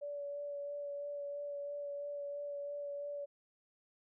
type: tone with vibrato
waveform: sine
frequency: 574 Hz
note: D5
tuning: 40 cents flat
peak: -39 dBFS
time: 0.01-3.26 s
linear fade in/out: 20 ms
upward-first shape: sine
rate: 3 Hz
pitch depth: 14 cents each way
effects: none